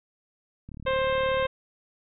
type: click train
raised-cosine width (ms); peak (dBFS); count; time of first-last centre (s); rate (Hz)
5; -29; 29; 0.69-1.453; 36.7
type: harmonic tone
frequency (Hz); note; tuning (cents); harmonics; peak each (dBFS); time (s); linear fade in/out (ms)
527; C5; +12; 1 / 2 / 3 / 4 / 5 / 6 / 7; -24 / -30 / -34 / -36 / -38 / -40 / -41; 0.86-1.47; 10
effects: none